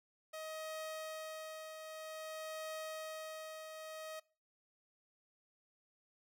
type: tone with tremolo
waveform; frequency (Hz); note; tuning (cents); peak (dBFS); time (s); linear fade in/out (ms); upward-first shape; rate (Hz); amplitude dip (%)
sawtooth; 630; D#5; +21; -38; 0.33-4.2; 10; triangle; 0.52; 50
effects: noise-tail reverb RT60 0.4 s tail -23 dB re dry